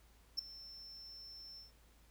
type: tone with ADSR envelope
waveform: triangle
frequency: 5360 Hz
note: E8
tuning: 28 cents sharp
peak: -30 dBFS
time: 0.37-1.72 s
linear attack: 21 ms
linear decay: 3 ms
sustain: -19 dB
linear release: 140 ms
effects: added 55 Hz sine -64 dBFS peak until 2.1 s + pink hiss -69 dBFS RMS until 2.1 s